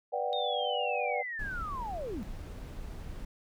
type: chord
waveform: sine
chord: G major seventh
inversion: first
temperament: just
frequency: 490 / 588 / 735 / 784 Hz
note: B4 / D5 / F#5 / G5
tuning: -14 / +2 / -12 / 0 cents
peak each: -35 dBFS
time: 0.12-1.23 s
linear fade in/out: 20 ms
type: linear sweep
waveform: sine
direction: down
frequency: 3731 to 185 Hz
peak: -35 dBFS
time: 0.33-2.23 s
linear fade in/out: 0 ms
type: noise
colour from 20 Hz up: brown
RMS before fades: -41 dBFS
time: 1.39-3.25 s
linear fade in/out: 5 ms
effects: none